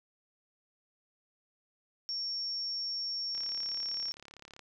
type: tone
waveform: sine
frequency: 5490 Hz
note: F8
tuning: 31 cents flat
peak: -33 dBFS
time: 2.09-4.12 s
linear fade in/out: 0 ms
type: click train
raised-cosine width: 0.2 ms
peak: -32 dBFS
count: 45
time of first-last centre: 3.35-4.593 s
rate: 35.4 Hz
effects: none